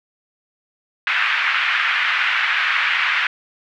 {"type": "band-pass noise", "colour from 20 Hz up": "pink", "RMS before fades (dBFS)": -19, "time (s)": [1.07, 3.27], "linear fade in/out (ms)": 2, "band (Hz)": [1400, 2700], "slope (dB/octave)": 24, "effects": []}